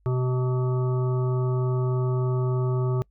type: harmonic tone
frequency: 126.9 Hz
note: B2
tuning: 47 cents sharp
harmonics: 1 / 3 / 5 / 7 / 9 / 10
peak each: -22 / -29 / -39 / -41 / -39 / -45 dBFS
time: 0.06-3.02 s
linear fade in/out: 0 ms
effects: noise-tail reverb RT60 0.1 s tail -26 dB re dry + added 50 Hz sine -60 dBFS peak until 3.1 s